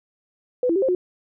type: tone with pitch steps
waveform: sine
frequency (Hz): 498.7 / 334.8 / 388.7 / 528 / 362.3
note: B4 / E4 / G4 / C5 / F#4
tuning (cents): +17 / +27 / -15 / +16 / -36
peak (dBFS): -17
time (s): 0.63-0.95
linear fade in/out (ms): 2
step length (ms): 64
effects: none